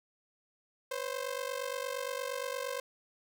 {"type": "ring-modulated tone", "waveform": "sawtooth", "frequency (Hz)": 523, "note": "C5", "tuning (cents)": -1, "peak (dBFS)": -28, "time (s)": [0.91, 2.8], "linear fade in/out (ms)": 2, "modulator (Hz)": 24.3, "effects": []}